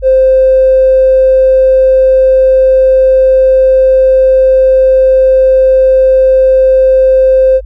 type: tone with tanh clipping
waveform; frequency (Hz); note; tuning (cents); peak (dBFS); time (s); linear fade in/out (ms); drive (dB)
triangle; 523.3; C5; 0; -3; 0.02-7.61; 50; 4
effects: added 50 Hz sine -23 dBFS peak until 7.65 s